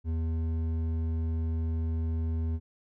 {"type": "tone with hard clipping", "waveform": "sine", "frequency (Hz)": 81.2, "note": "E2", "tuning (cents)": -26, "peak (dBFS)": -29, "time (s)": [0.04, 2.6], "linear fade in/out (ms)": 50, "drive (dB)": 8, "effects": []}